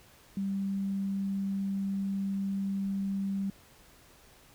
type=tone; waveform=sine; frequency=196 Hz; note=G3; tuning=in tune; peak=-29 dBFS; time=0.37-3.5 s; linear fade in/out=2 ms; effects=pink hiss -58 dBFS RMS until 4.54 s